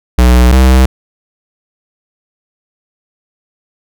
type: tone pair in turn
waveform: square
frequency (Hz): 61.6 / 64.55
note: B1 / C2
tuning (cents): -4 / -23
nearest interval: minor second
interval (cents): 81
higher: second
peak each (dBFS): -4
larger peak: neither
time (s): 0.18-0.52 / 0.52-0.86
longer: neither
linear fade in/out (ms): 5
effects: none